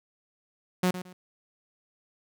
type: tone with echo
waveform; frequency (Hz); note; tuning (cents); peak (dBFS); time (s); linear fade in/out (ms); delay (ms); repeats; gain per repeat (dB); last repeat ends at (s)
sawtooth; 182.1; F#3; -27; -18; 0.83-0.91; 5; 110; 2; -12; 1.13
effects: none